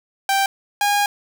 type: tone pair in turn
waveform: sawtooth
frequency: 784 / 817.1 Hz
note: G5 / G#5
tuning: 0 / -28 cents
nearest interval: minor second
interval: 72 cents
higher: second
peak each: -12 dBFS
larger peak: neither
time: 0.29-0.46 / 0.81-1.06 s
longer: second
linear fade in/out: 2 ms
effects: none